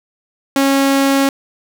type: tone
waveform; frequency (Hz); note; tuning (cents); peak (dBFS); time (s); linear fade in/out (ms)
sawtooth; 274.1; C#4; -19; -7; 0.56-1.29; 2
effects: none